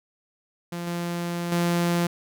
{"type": "tone with level steps", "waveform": "sawtooth", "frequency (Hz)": 172.6, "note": "F3", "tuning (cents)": -20, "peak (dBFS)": [-26, -23, -17], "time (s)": [0.72, 2.07], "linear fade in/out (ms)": 5, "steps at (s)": [0.87, 1.52], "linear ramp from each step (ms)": 2, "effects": []}